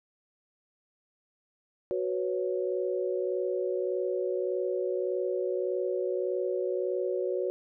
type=chord; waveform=sine; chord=F# suspended fourth; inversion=none; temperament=just; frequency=370 / 493.3 / 555 Hz; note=F#4 / B4 / C#5; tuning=0 / -2 / +2 cents; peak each=-30 / -33 / -33 dBFS; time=1.91-7.5 s; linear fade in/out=0 ms; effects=none